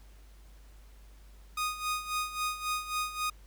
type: tone with tremolo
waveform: sawtooth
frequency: 1240 Hz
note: D#6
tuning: 6 cents flat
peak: -25 dBFS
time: 1.57-3.3 s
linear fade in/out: 5 ms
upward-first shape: sine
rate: 3.7 Hz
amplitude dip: 75%
effects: added 50 Hz sine -51 dBFS peak until 3.46 s + pink hiss -63 dBFS RMS until 3.46 s